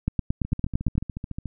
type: two click trains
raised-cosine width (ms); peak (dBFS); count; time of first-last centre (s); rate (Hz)
5; -10 / -19; 9 / 15; 0.08-0.98 / 0.45-1.457; 8.89 / 13.9
effects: none